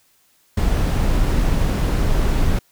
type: noise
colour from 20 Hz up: brown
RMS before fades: -17 dBFS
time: 0.57-2.59 s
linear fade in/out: 5 ms
effects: white hiss -59 dBFS RMS until 2.71 s